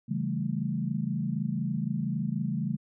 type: chord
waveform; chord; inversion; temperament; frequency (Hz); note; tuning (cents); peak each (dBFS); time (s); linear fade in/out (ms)
sine; A dominant seventh; first; equal; 138.59 / 164.81 / 196 / 220; C#3 / E3 / G3 / A3; 0 / 0 / 0 / 0; -33; 0.08-2.77; 20
effects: none